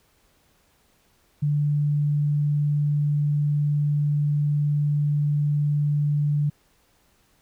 sine tone, 146.83 Hz, D3, in tune, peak -19 dBFS, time 1.42-6.5 s, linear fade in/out 10 ms, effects pink hiss -63 dBFS RMS until 7.41 s

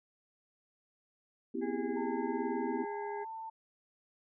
sine chord, C major seventh, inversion third, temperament equal with one note detuned, 241.9 / 261.6 / 329.6 / 392 Hz, B3 / C4 / E4 / G4, -36 / 0 / 0 / 0 cents, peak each -39 dBFS, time 1.54-2.85 s, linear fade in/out 10 ms
harmonic tone, 410 Hz, G#4, 22 cents flat, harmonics 1 / 2 / 4 / 5, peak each -39 / -45 / -51 / -53 dBFS, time 1.61-3.25 s, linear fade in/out 20 ms
sine tone with pitch glide, 900 to 893.3 Hz, A5 to A5, +39 to +26 cents, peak -40 dBFS, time 1.96-3.5 s, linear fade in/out 10 ms, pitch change -13 cents, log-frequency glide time 2.68-3.02 s
effects none

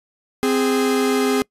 45% pulse tone pair together, 260 / 412.7 Hz, C4 / G#4, -11 / -11 cents, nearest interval minor sixth, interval 800 cents, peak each -19 dBFS, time 0.43-1.42 s, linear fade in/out 0 ms, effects noise-tail reverb RT60 0.1 s tail -24 dB re dry + resampled to 32000 Hz

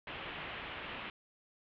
white low-pass noise, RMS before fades -44 dBFS, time 0.07-1.1 s, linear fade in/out 2 ms, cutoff 3200 Hz, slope 48 dB/octave, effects none

